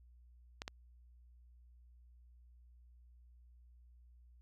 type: clicks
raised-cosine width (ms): 0.2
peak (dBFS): -24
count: 2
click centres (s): 0.619 / 0.679
effects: added 60 Hz sine -59 dBFS peak until 4.41 s